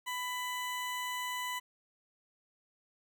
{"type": "tone", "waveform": "20% pulse", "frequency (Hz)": 996, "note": "B5", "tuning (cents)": 14, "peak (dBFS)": -30, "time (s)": [0.06, 1.6], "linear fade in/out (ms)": 20, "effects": ["11-bit"]}